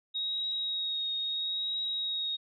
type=tone with vibrato; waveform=sine; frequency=3775 Hz; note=A#7; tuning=21 cents sharp; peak=-30 dBFS; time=0.14-2.37 s; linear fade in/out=20 ms; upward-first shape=triangle; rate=0.75 Hz; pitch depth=24 cents each way; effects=none